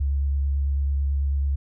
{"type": "tone with vibrato", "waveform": "sine", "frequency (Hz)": 69.7, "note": "C#2", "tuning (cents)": 10, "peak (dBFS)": -20, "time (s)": [0, 1.56], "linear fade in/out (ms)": 10, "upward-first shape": "sine", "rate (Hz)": 9.1, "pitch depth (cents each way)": 18, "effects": []}